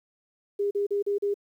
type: tone bursts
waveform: sine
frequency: 405.1 Hz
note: G#4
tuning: 43 cents flat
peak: -23 dBFS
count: 5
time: 0.59-1.342 s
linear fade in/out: 10 ms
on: 120 ms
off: 38 ms
effects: 10-bit